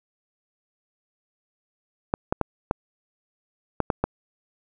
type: clicks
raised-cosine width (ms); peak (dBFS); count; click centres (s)
1; -7; 7; 2.139 / 2.325 / 2.413 / 2.711 / 3.803 / 3.902 / 4.04
effects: none